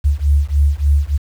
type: beating tone pair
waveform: sine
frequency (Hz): 70.3 / 73.7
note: C#2 / D2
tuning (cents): +25 / +7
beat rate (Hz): 3.4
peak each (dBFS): -14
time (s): 0.04-1.18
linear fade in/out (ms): 20
effects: 7-bit